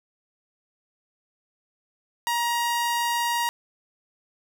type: tone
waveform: sawtooth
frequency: 946 Hz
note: A#5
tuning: 25 cents sharp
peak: -19 dBFS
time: 2.27-3.49 s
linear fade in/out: 0 ms
effects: none